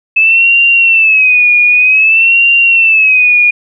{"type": "tone with vibrato", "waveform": "sine", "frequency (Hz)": 2600, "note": "E7", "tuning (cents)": -24, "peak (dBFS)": -4, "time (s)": [0.16, 3.51], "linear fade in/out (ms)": 10, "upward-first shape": "sine", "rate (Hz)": 0.53, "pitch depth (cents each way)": 110, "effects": []}